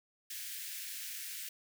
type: high-pass noise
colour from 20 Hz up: white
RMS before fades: -43 dBFS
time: 0.3-1.49 s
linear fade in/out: 5 ms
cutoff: 1600 Hz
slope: 48 dB/octave
effects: none